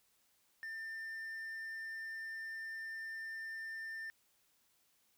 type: tone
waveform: triangle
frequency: 1795 Hz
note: A6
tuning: 34 cents sharp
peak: -40 dBFS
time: 0.63-4.1 s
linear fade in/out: 0 ms
effects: white hiss -74 dBFS RMS until 5.17 s